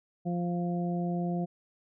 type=harmonic tone; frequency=174.61 Hz; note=F3; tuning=in tune; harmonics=1 / 2 / 3 / 4; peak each=-29 / -37 / -42 / -38 dBFS; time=0.25-1.46 s; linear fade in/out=20 ms; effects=none